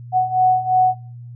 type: beating tone pair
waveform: sine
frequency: 740 / 742.9 Hz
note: F#5 / F#5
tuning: 0 / +7 cents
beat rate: 2.9 Hz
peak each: -18 / -15 dBFS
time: 0.12-0.95 s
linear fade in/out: 50 ms
effects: noise-tail reverb RT60 0.6 s tail -25 dB re dry + added 120 Hz sine -33 dBFS peak until 1.35 s